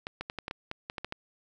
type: clicks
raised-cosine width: 0.3 ms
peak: -19 dBFS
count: 11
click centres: 0.069 / 0.21 / 0.299 / 0.387 / 0.481 / 0.511 / 0.714 / 0.899 / 0.982 / 1.046 / 1.124 s
effects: none